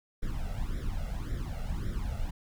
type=noise with flanger; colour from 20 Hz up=brown; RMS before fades=-33 dBFS; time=0.22-2.31 s; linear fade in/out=10 ms; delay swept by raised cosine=0.54 to 1.49 ms; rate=1.8 Hz; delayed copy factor=+0.9; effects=none